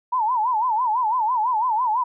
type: tone with vibrato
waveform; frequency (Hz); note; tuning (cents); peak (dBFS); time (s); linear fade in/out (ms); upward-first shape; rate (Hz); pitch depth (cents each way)
sine; 932.3; A#5; 0; -18; 0.12-2.04; 10; sine; 6; 170
effects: none